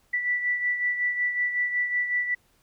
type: beating tone pair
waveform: sine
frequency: 1965 / 1970.4 Hz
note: B6 / B6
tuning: -9 / -5 cents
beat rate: 5.4 Hz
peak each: -24 / -32 dBFS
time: 0.13-2.35 s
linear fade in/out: 10 ms
effects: pink hiss -65 dBFS RMS until 2.62 s